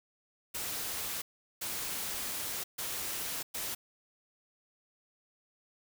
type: noise bursts at uneven times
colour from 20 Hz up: white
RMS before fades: -37 dBFS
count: 4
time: 0.54-1.22 / 1.61-2.64 / 2.78-3.43 / 3.54-3.75 s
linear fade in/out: 10 ms
effects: none